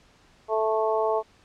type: harmonic tone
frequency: 219.3 Hz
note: A3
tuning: 6 cents flat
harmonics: 2 / 3 / 4 / 5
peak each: -25 / -26 / -28 / -31 dBFS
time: 0.48-1.23 s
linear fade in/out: 50 ms
effects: pink hiss -58 dBFS RMS until 1.44 s + low-pass 6000 Hz 12 dB/octave